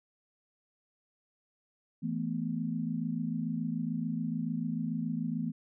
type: chord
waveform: sine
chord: E suspended fourth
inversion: none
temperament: equal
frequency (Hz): 164.81 / 220 / 246.9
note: E3 / A3 / B3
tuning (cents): 0 / 0 / 0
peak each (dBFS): -35 / -35 / -35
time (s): 2.02-5.52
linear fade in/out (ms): 20
effects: none